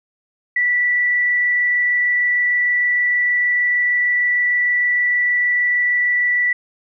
sine tone with frequency modulation, 1961 Hz, B6, 13 cents flat, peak -14 dBFS, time 0.56-6.53 s, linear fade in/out 5 ms, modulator 26.5 Hz, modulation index 0.39, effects none

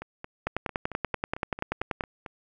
two click trains, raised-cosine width 0.5 ms, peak -22 / -12 dBFS, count 11 / 17, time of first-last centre 0.02-2.262 / 0.47-2.008 s, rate 4.46 / 10.4 Hz, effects none

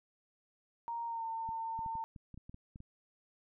sine tone with pitch glide, 932.3 to 903.7 Hz, A#5 to A5, 0 to +46 cents, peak -36 dBFS, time 0.88-2.04 s, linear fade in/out 0 ms, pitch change -54 cents, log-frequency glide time 1.06-1.25 s
clicks, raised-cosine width 5 ms, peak -37 dBFS, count 11, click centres 1.49 / 1.791 / 1.862 / 1.954 / 2.162 / 2.343 / 2.376 / 2.495 / 2.544 / 2.759 / 2.804 s
effects none

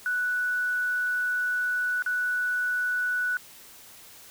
sine tone with dropouts, 1480 Hz, F#6, in tune, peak -24 dBFS, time 0.06-3.37 s, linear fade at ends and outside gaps 1 ms, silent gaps 2.023-2.062 s, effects white hiss -49 dBFS RMS until 4.3 s

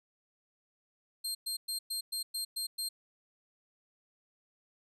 25% pulse tone bursts, 4200 Hz, C8, 6 cents sharp, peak -29 dBFS, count 8, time 1.24-2.89 s, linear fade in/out 10 ms, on 110 ms, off 110 ms, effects none

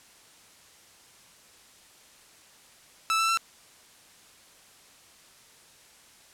sawtooth tone with pitch steps, 1316 / 1329.8 / 1343.7 Hz, E6 / E6 / E6, -3 / +15 / +33 cents, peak -19 dBFS, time 3.1-3.373 s, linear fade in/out 0 ms, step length 91 ms, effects white hiss -55 dBFS RMS until 6.33 s + low-pass 10000 Hz 12 dB/octave

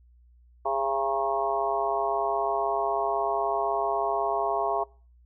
harmonic tone with a mistuned harmonic, 136.2 Hz, C#3, 30 cents flat, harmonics 3 / 4 / 5 / 6 / 7 / 8, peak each -32 / -39 / -28 / -33 / -31 / -32 dBFS, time 0.65-4.84 s, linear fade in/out 10 ms, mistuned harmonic 7, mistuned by -19 cents, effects noise-tail reverb RT60 0.4 s tail -24 dB re dry + added 60 Hz sine -54 dBFS peak until 5.25 s

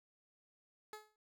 15% pulse tone with exponential decay, 427 Hz, G#4, 48 cents sharp, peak -38 dBFS, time 0.93-1.16 s, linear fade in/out 1 ms, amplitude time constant 48 ms, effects none

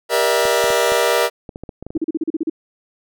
sawtooth chord, E half-diminished seventh, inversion first, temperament just, 395.6 / 474.7 / 593.3 / 659.3 Hz, G4 / Bb4 / D5 / E5, +16 / +31 / +18 / 0 cents, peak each -19 / -14 / -16 / -17 dBFS, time 0.09-1.3 s, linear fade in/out 50 ms
clicks, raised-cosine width 2 ms, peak -18 dBFS, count 12, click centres 0.454 / 0.641 / 0.704 / 0.92 / 1.492 / 1.559 / 1.636 / 1.692 / 1.826 / 1.866 / 1.905 / 1.967 s
sine tone bursts, 320.2 Hz, D#4, 50 cents sharp, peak -16 dBFS, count 9, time 1.95-2.498 s, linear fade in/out 5 ms, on 28 ms, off 37 ms
effects none

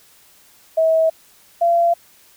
sine tone pair in turn, 645 / 683.7 Hz, E5 / F5, -38 / -37 cents, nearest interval minor second, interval 101 cents, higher second, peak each -12 dBFS, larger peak neither, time 0.77-1.1 / 1.61-1.94 s, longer neither, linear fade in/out 10 ms, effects white hiss -51 dBFS RMS until 2.36 s

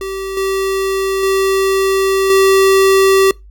square tone with level steps, 386.5 Hz, G4, 24 cents flat, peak -21 / -15 / -12 / -8 dBFS, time 0.01-3.31 s, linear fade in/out 2 ms, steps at 0.37 / 1.23 / 2.3 s, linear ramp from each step 2 ms, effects noise-tail reverb RT60 0.2 s tail -23 dB re dry + added 50 Hz sine -36 dBFS peak until 3.5 s

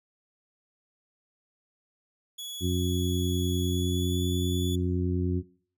sawtooth tone with pitch glide, 3380 to 3435 Hz, G#7 to A7, +30 to -42 cents, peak -33 dBFS, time 2.38-4.76 s, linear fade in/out 10 ms, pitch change +28 cents, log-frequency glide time 3.64-4.22 s
harmonic tone, 90 Hz, F#2, 47 cents flat, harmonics 1 / 2 / 3 / 4, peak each -27 / -30 / -32 / -33 dBFS, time 2.6-5.43 s, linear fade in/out 50 ms
effects noise-tail reverb RT60 0.5 s tail -21 dB re dry

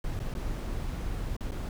brown noise with dropouts, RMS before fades -33 dBFS, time 0.04-1.69 s, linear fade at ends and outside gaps 2 ms, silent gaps 0.193-0.2 / 0.34-0.35 / 1.366-1.407 / 1.51-1.518 s, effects none

